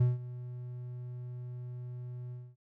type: tone with ADSR envelope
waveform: triangle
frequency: 123.47 Hz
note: B2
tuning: in tune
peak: -19 dBFS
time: 0-2.56 s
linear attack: 9 ms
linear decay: 170 ms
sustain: -18 dB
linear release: 240 ms
effects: none